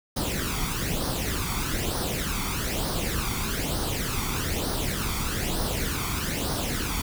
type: noise with flanger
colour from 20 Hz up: pink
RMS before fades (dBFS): -28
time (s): 0.16-7.02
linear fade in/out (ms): 10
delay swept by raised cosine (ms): 0.2 to 0.89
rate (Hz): 1.1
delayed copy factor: +0.65
effects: none